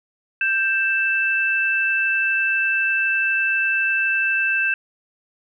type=tone pair together; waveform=sine; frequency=1572 / 2647 Hz; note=G6 / E7; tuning=+4 / +7 cents; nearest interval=major sixth; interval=903 cents; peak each=-20 dBFS; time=0.41-4.74 s; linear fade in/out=2 ms; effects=none